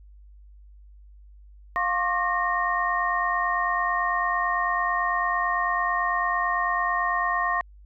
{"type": "tone cluster", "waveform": "sine", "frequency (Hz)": [705, 1075, 1164, 1850], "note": ["F5", "C6", "D6", "A#6"], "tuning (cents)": [16, 47, -16, -14], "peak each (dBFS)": [-29, -25, -31, -27], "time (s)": [1.76, 7.61], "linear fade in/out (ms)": 0, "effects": ["added 50 Hz sine -46 dBFS peak until 7.85 s"]}